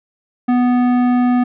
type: tone with tanh clipping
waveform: sine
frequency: 246.9 Hz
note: B3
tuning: in tune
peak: -13 dBFS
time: 0.48-1.44 s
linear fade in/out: 10 ms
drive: 14 dB
effects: none